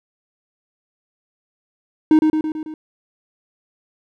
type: tone with echo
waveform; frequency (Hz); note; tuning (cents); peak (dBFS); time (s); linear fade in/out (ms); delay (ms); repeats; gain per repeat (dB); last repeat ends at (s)
triangle; 311.1; D#4; 0; -6; 2.11-2.19; 2; 110; 5; -4; 2.74
effects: none